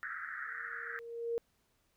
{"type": "band-pass noise", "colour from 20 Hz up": "white", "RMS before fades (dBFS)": -42, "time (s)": [0.03, 0.99], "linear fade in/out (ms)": 0, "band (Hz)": [1300, 1900], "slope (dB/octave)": 96}
{"type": "tone with exponential growth", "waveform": "sine", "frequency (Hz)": 466.2, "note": "A#4", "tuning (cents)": 0, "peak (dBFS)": -30, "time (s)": [0.46, 1.38], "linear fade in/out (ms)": 0, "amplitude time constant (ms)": 200}
{"effects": ["pink hiss -75 dBFS RMS until 1.96 s"]}